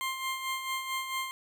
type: tone with tremolo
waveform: 20% pulse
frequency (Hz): 1055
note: C6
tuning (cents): +14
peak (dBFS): -25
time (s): 0.01-1.31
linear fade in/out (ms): 0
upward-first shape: sine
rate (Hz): 4.5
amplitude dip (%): 55
effects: none